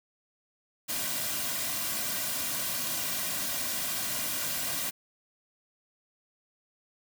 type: noise with comb filter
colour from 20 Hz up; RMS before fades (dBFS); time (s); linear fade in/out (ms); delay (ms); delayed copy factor
white; -32; 0.88-4.91; 20; 2.3; -0.65
effects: none